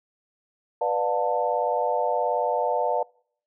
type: chord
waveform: sine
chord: B half-diminished seventh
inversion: none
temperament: just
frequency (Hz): 493.9 / 592.7 / 711.2 / 889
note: B4 / D5 / F5 / A5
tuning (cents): 0 / +16 / +31 / +18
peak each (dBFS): -27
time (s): 0.81-3.03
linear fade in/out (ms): 5
effects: noise-tail reverb RT60 0.6 s tail -26 dB re dry